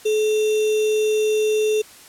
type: tone with sample-and-hold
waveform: sine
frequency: 429.3 Hz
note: A4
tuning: 43 cents flat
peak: -16 dBFS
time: 0.05-1.82 s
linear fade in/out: 10 ms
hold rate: 3150 Hz
effects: white hiss -45 dBFS RMS until 2.08 s + low-pass 12000 Hz 12 dB/octave